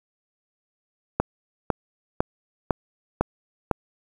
click train, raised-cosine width 1 ms, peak -5 dBFS, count 6, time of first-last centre 1.2-3.713 s, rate 1.99 Hz, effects 7-bit

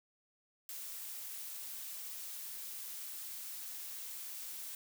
blue noise, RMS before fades -45 dBFS, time 0.69-4.75 s, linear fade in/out 2 ms, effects none

